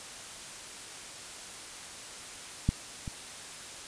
clicks, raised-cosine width 5 ms, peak -12 / -24 dBFS, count 2, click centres 2.69 / 3.078 s, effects white hiss -44 dBFS RMS until 3.87 s + resampled to 22050 Hz

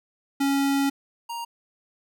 square tone pair in turn, 277.2 / 935.6 Hz, C#4 / A#5, 0 / +6 cents, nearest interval octave + major sixth, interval 2106 cents, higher second, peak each -21 / -31 dBFS, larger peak first, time 0.4-0.9 / 1.29-1.45 s, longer first, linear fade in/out 10 ms, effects none

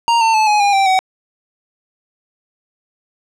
square tone with pitch steps, 932.3 / 900 / 868.9 / 838.8 / 809.7 / 781.7 / 754.6 Hz, A#5 / A5 / A5 / G#5 / G#5 / G5 / F#5, 0 / +39 / -22 / +17 / -44 / -5 / +34 cents, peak -11 dBFS, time 0.08-0.99 s, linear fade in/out 0 ms, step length 130 ms, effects low-pass 6000 Hz 12 dB/octave

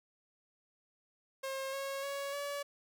sawtooth tone with pitch steps, 536 / 547.3 / 558.8 / 570.5 Hz, C5 / C#5 / C#5 / C#5, +42 / -22 / +14 / +50 cents, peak -33 dBFS, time 1.43-2.63 s, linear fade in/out 10 ms, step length 300 ms, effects none

